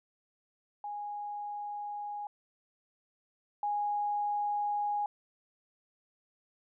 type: tone pair in turn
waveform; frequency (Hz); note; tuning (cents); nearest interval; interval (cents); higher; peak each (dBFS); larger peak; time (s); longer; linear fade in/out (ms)
sine; 826 / 826; G#5 / G#5; -10 / -10; unison; 0; neither; -36 / -29; second; 0.84-2.27 / 3.63-5.06; neither; 2
effects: none